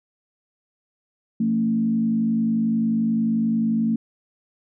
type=tone with frequency modulation; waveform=sine; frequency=224.5 Hz; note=A3; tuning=35 cents sharp; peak=-18 dBFS; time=1.4-3.96 s; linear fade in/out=5 ms; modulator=51.3 Hz; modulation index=0.59; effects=none